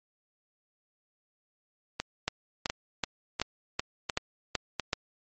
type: two click trains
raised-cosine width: 0.2 ms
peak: -12 / -10 dBFS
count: 5 / 8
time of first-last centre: 2-4.797 / 2.28-4.932 s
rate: 1.43 / 2.64 Hz
effects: MP3 32 kbps